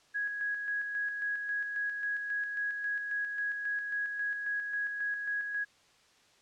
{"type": "tone with tremolo", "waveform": "sine", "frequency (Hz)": 1661.2, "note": "G#6", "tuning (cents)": 0, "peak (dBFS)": -30, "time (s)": [0.14, 5.65], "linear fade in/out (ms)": 20, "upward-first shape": "square", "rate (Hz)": 3.7, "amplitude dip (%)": 40, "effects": ["white hiss -64 dBFS RMS until 6.41 s", "low-pass 6000 Hz 12 dB/octave"]}